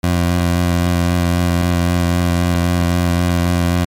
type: tone with vibrato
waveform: 20% pulse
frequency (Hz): 87.31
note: F2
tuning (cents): 0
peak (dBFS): -8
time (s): 0.03-3.85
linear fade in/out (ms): 10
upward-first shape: sine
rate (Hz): 3.8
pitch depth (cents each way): 18
effects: MP3 96 kbps